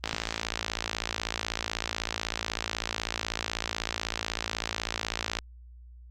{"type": "click train", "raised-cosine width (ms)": 0.2, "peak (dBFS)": -11, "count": 301, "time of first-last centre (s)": [0.04, 5.388], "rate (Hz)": 56.1, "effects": ["added 60 Hz sine -46 dBFS peak until 6.1 s", "Opus 32 kbps"]}